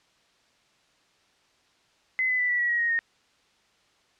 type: tone with pitch steps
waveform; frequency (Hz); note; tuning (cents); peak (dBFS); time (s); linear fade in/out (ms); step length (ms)
sine; 2038 / 2010 / 1982.3 / 1955 / 1928.1 / 1901.5 / 1875.3 / 1849.5; C7 / B6 / B6 / B6 / B6 / A#6 / A#6 / A#6; -46 / +30 / +6 / -18 / -42 / +34 / +10 / -14; -22; 2.19-2.99; 0; 100
effects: white hiss -64 dBFS RMS until 4.19 s + low-pass 5000 Hz 12 dB/octave